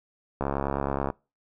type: click train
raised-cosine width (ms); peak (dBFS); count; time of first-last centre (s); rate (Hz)
1; -13; 49; 0.41-1.102; 69.4
effects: noise-tail reverb RT60 0.3 s tail -25 dB re dry